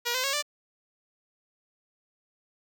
5% pulse tone with pitch steps, 478 / 512.3 / 549.1 / 588.5 Hz, A#4 / C5 / C#5 / D5, +43 / -37 / -17 / +3 cents, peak -15 dBFS, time 0.05-0.426 s, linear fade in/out 20 ms, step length 94 ms, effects none

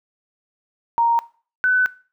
sine tone pair in turn, 932.3 / 1504 Hz, A#5 / F#6, 0 / +28 cents, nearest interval minor sixth, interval 828 cents, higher second, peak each -14 dBFS, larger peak neither, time 0.98-1.19 / 1.64-1.86 s, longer second, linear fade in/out 0 ms, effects noise-tail reverb RT60 0.4 s tail -20 dB re dry

